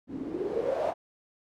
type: noise with low-pass filter sweep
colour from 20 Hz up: blue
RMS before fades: -31 dBFS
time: 0.07-0.94 s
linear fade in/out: 50 ms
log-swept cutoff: 240 to 710 Hz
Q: 8.2
effects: none